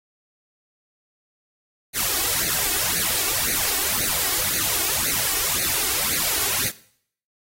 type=noise with flanger; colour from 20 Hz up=white; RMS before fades=-23 dBFS; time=1.93-6.72 s; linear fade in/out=50 ms; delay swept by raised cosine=0.46 to 2.76 ms; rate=1.9 Hz; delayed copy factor=+1; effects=noise-tail reverb RT60 0.6 s tail -18 dB re dry + AAC 48 kbps